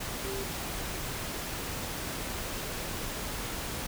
sine tone in noise, 392 Hz, G4, in tune, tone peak -36 dBFS, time 0.24-0.44 s, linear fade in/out 10 ms, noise pink, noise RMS -36 dBFS, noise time 0-3.87 s, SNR -3 dB, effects none

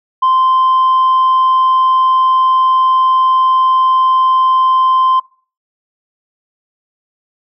sine tone, 1040 Hz, C6, 11 cents flat, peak -6 dBFS, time 0.22-5.2 s, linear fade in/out 10 ms, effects noise-tail reverb RT60 0.4 s tail -23 dB re dry + tanh soft clip ceiling -6 dBFS

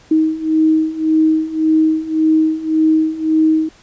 sine beating tone pair, 314.3 / 316.1 Hz, D#4 / D#4, +18 / +27 cents, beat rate 1.8 Hz, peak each -16 / -13 dBFS, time 0.11-3.69 s, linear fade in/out 5 ms, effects pink hiss -47 dBFS RMS until 3.82 s + resampled to 16000 Hz

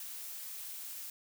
blue noise, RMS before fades -44 dBFS, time 0-1.1 s, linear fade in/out 2 ms, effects none

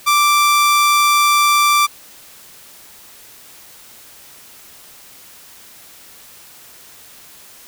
sawtooth tone, 1174.7 Hz, D6, in tune, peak -7 dBFS, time 0.06-1.87 s, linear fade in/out 20 ms, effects white hiss -42 dBFS RMS until 7.67 s

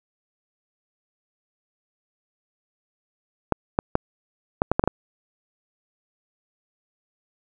clicks, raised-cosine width 1 ms, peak -4 dBFS, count 8, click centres 3.523 / 3.789 / 3.954 / 4.619 / 4.716 / 4.795 / 4.839 / 4.876 s, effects none

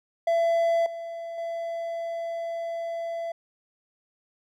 triangle tone with level steps, 671 Hz, E5, 31 cents sharp, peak -18 / -31 / -27 dBFS, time 0.27-3.32 s, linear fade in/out 5 ms, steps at 0.86 / 1.38 s, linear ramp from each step 2 ms, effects none

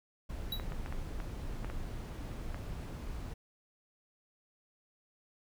brown noise, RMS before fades -40 dBFS, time 0.29-3.34 s, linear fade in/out 10 ms
square tone with exponential decay, 3900 Hz, B7, 23 cents flat, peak -32 dBFS, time 0.52-0.65 s, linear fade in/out 5 ms, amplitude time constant 27 ms
clicks, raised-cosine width 0.5 ms, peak -28 dBFS, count 8, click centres 0.598 / 0.721 / 0.861 / 0.925 / 1.202 / 1.646 / 1.7 / 2.545 s
effects none

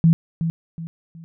sine tone with echo, 164.81 Hz, E3, in tune, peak -10 dBFS, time 0.04-0.13 s, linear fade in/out 0 ms, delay 370 ms, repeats 3, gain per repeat -9 dB, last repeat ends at 1.24 s, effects none

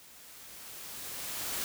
white noise with level ramp, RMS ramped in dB -55 to -34 dBFS, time 0-1.64 s, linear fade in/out 0 ms, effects none

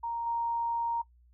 sine tone with level steps, 932.3 Hz, A#5, in tune, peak -31 / -28 dBFS, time 0.03-1.02 s, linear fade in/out 10 ms, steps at 0.26 s, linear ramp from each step 10 ms, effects noise-tail reverb RT60 0.1 s tail -19 dB re dry + added 60 Hz sine -58 dBFS peak until 1.33 s

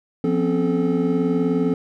triangle tone cluster, 174.6 / 251.1 / 270.7 / 433.3 Hz, F3 / B3 / C#4 / A4, 0 / +29 / -41 / -27 cents, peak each -21 dBFS, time 0.24-1.74 s, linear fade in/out 2 ms, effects none

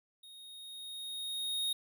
square tone with level ramp, 3729 Hz, A#7, in tune, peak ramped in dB -52 to -31 dBFS, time 0.23-1.73 s, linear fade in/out 5 ms, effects none

